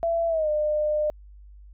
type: tone with pitch glide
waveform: sine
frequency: 670 to 603.8 Hz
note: E5 to D5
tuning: +28 to +48 cents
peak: -21 dBFS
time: 0.03-1.1 s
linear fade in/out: 0 ms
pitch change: -180 cents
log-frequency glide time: 0.28-0.49 s
effects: added 50 Hz sine -44 dBFS peak until 1.73 s